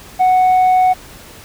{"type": "tone with tanh clipping", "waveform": "triangle", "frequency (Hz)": 740, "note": "F#5", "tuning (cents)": 0, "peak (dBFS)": -9, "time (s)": [0.19, 0.94], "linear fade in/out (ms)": 20, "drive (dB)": 7, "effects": ["pink hiss -38 dBFS RMS until 1.44 s"]}